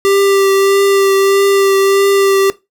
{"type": "tone with vibrato", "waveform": "square", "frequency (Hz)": 393.4, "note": "G4", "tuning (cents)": 6, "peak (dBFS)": -9, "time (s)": [0.05, 2.5], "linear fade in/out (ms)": 0, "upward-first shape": "triangle", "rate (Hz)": 1.6, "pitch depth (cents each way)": 17, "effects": ["noise-tail reverb RT60 0.2 s tail -17 dB re dry"]}